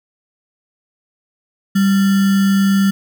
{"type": "tone with sample-and-hold", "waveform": "sine", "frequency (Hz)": 196, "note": "G3", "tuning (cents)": 0, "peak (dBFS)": -10, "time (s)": [1.75, 2.91], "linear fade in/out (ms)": 10, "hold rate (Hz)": 1575, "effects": []}